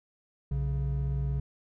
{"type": "tone pair together", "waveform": "triangle", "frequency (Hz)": [61.74, 138.6], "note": ["B1", "C#3"], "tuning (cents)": [0, 0], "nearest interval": "octave + major second", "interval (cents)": 1400, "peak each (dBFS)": -28, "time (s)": [0.51, 1.4], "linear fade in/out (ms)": 5, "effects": []}